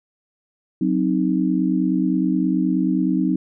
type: chord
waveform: sine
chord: C diminished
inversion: second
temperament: equal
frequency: 185 / 261.6 / 311.1 Hz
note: Gb3 / C4 / Eb4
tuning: 0 / 0 / 0 cents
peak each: -21 dBFS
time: 0.81-3.36 s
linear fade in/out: 5 ms
effects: none